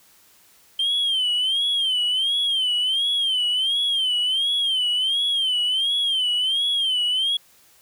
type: tone with vibrato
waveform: sine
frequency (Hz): 3136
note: G7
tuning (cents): 0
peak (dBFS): -17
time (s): 0.79-7.37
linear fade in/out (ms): 5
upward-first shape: sine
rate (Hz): 1.4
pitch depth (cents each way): 120
effects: tanh soft clip ceiling -17 dBFS + white hiss -55 dBFS RMS until 7.81 s